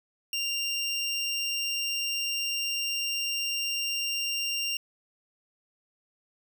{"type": "tone", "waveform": "25% pulse", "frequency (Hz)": 2784, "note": "F7", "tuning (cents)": -6, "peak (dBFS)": -24, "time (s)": [0.33, 4.77], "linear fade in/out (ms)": 2, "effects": []}